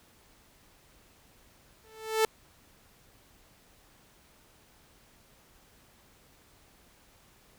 sawtooth tone with exponential growth, 440 Hz, A4, in tune, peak -16 dBFS, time 1.84-2.25 s, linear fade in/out 1 ms, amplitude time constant 87 ms, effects pink hiss -61 dBFS RMS until 7.58 s

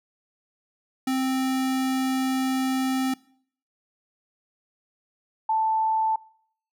square / sine tone pair in turn, 262 / 881.3 Hz, C4 / A5, +2 / +3 cents, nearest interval octave + major sixth, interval 2101 cents, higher second, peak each -23 / -20 dBFS, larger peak second, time 1.07-3.14 / 5.49-6.16 s, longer first, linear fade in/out 5 ms, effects noise-tail reverb RT60 0.6 s tail -23 dB re dry

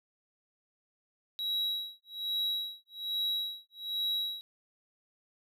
triangle tone with tremolo, 3872 Hz, B7, 35 cents flat, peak -27 dBFS, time 1.39-4.41 s, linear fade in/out 0 ms, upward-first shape sine, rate 1.2 Hz, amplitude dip 100%, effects none

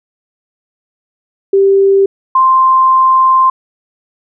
sine tone pair in turn, 392 / 1046.5 Hz, G4 / C6, 0 / 0 cents, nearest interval octave + perfect fourth, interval 1700 cents, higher second, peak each -5 dBFS, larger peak neither, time 1.53-2.06 / 2.35-3.5 s, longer second, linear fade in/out 5 ms, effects none

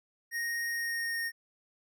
square tone with pitch glide, 1864.7 to 1846.5 Hz, A#6 to A#6, 0 to -17 cents, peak -32 dBFS, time 0.31-1.32 s, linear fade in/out 50 ms, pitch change -17 cents, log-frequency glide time 0.71-1.2 s, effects none

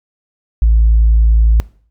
sine tone, 55.4 Hz, A1, 13 cents sharp, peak -5 dBFS, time 0.62-1.6 s, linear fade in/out 0 ms, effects noise-tail reverb RT60 0.5 s tail -22 dB re dry + tanh soft clip ceiling -3 dBFS

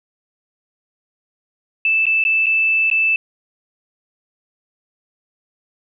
sine tone with dropouts, 2637 Hz, E7, in tune, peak -13 dBFS, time 1.85-3.16 s, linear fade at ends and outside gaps 2 ms, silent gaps 2.056-2.066 / 2.239-2.25 / 2.46-2.466 / 2.901-2.913 s, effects none

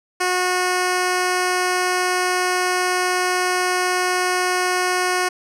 10% pulse tone with low-pass filter, 363.8 Hz, F#4, 29 cents flat, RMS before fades -20 dBFS, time 0.2-5.29 s, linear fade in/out 10 ms, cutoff 9400 Hz, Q 1.2, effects none

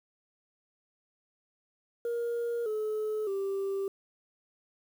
sine tone with pitch steps, 471.3 / 429.7 / 391.8 Hz, A#4 / A4 / G4, +19 / -41 / -1 cents, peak -27 dBFS, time 2.05-3.88 s, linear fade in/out 2 ms, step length 610 ms, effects tanh soft clip ceiling -28 dBFS + 9-bit

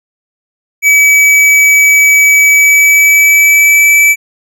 square tone with pitch glide, 2286 to 2309 Hz, D7 to D7, -47 to -30 cents, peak -4 dBFS, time 0.82-4.16 s, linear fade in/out 50 ms, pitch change +17 cents, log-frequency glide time 2.48-3.97 s, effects none

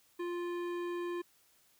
sine tone with hard clipping, 349.2 Hz, F4, in tune, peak -37 dBFS, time 0.19-1.22 s, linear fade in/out 10 ms, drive 14 dB, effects white hiss -68 dBFS RMS until 1.79 s

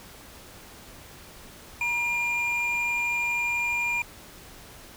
triangle tone pair together, 954 / 2404 Hz, A#5 / D7, +40 / +40 cents, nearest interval octave + major third, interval 1600 cents, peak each -32 / -23 dBFS, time 1.81-4.02 s, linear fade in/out 2 ms, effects pink hiss -47 dBFS RMS until 4.96 s

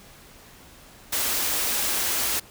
white band-stop noise, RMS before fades -25 dBFS, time 1.12-2.4 s, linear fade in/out 10 ms, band 100 to 200 Hz, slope 48 dB/octave, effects pink hiss -49 dBFS RMS until 2.5 s

